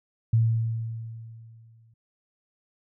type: tone with exponential decay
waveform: sine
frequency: 113.5 Hz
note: A#2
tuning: 46 cents flat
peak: -16 dBFS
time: 0.33-1.94 s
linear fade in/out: 5 ms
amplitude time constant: 350 ms
effects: none